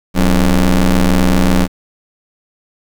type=ring-modulated tone; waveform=30% pulse; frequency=87.31 Hz; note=F2; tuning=in tune; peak=-3 dBFS; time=0.14-1.68 s; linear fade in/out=50 ms; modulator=98.1 Hz; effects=7-bit